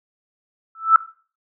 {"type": "tone with exponential growth", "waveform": "sine", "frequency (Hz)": 1320, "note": "E6", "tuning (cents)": 2, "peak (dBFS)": -4, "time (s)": [0.75, 0.96], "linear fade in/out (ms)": 2, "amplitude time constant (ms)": 44, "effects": ["noise-tail reverb RT60 0.4 s tail -17 dB re dry"]}